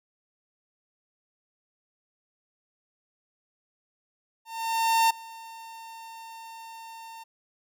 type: tone with ADSR envelope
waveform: 45% pulse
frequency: 907 Hz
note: A#5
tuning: 48 cents flat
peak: -18 dBFS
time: 4.45-7.24 s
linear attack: 650 ms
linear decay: 10 ms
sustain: -23 dB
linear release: 13 ms
effects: none